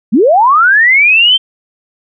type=linear sweep; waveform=sine; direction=up; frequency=179.7 to 3160 Hz; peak=-4 dBFS; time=0.12-1.38 s; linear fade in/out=20 ms; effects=none